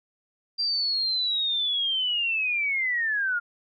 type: linear sweep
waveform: sine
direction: down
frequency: 4749 to 1394 Hz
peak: -23 dBFS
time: 0.58-3.4 s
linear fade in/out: 20 ms
effects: none